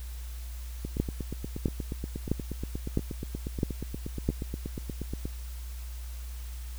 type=two click trains; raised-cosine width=3 ms; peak=-21 / -12 dBFS; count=38 / 6; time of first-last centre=0.85-5.255 / 1-4.289 s; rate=8.4 / 1.52 Hz; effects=added 60 Hz sine -36 dBFS peak until 6.78 s + white hiss -51 dBFS RMS until 6.78 s